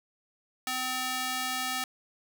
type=tone with high-pass filter; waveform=square; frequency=256.4 Hz; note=C4; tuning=35 cents flat; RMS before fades=-32 dBFS; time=0.67-1.84 s; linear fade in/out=2 ms; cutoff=1000 Hz; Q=0.53; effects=none